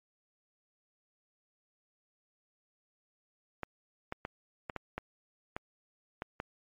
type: clicks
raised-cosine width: 0.5 ms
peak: -21 dBFS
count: 9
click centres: 3.633 / 4.124 / 4.251 / 4.698 / 4.763 / 4.98 / 5.565 / 6.221 / 6.401 s
effects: MP3 48 kbps